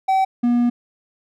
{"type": "tone pair in turn", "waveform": "triangle", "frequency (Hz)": [766, 240.7], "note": ["G5", "B3"], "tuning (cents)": [-40, -44], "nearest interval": "octave + minor sixth", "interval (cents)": 2004, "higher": "first", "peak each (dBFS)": -12, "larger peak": "neither", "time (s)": [[0.08, 0.25], [0.43, 0.7]], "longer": "second", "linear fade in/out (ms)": 10, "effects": []}